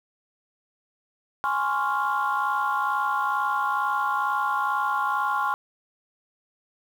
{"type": "chord", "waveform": "sine", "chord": "Db major seventh", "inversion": "second", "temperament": "equal", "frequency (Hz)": [830.6, 1046.5, 1108.7, 1396.9], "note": ["Ab5", "C6", "Db6", "F6"], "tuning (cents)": [0, 0, 0, 0], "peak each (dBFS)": -27, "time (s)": [1.44, 5.54], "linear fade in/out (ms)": 0, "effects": ["tanh soft clip ceiling -15 dBFS", "8-bit"]}